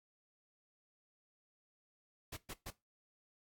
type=noise bursts; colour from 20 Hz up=pink; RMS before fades=-45 dBFS; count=3; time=2.32-2.707 s; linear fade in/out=10 ms; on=49 ms; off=120 ms; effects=noise-tail reverb RT60 0.2 s tail -18 dB re dry + AAC 64 kbps